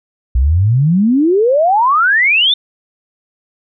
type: exponential sweep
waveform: sine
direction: up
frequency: 58.27 to 3647 Hz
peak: -8 dBFS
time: 0.35-2.54 s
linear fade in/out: 5 ms
effects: none